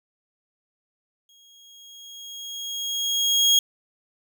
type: tone with exponential growth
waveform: 30% pulse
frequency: 3282 Hz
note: G#7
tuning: 21 cents flat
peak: -11 dBFS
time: 1.29-3.59 s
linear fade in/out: 2 ms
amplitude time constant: 500 ms
effects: none